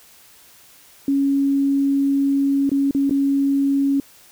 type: tone with dropouts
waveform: sine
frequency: 277.2 Hz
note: C#4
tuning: in tune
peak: -15 dBFS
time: 1.08-4 s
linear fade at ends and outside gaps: 2 ms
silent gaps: 2.694-2.716 / 2.91-2.948 / 3.096-3.108 s
effects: white hiss -49 dBFS RMS until 4.31 s